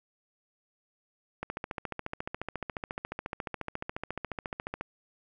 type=click train; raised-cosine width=0.5 ms; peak=-19 dBFS; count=49; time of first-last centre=1.43-4.81 s; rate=14.2 Hz; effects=none